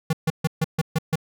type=tone bursts; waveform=square; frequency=159.8 Hz; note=D#3; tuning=47 cents sharp; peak=-19 dBFS; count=7; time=0.1-1.157 s; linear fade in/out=5 ms; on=31 ms; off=140 ms; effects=none